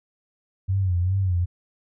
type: tone with vibrato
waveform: sine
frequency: 92.4 Hz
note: F#2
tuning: 2 cents flat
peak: -19 dBFS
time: 0.68-1.46 s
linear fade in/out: 20 ms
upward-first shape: sine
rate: 2.5 Hz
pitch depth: 98 cents each way
effects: none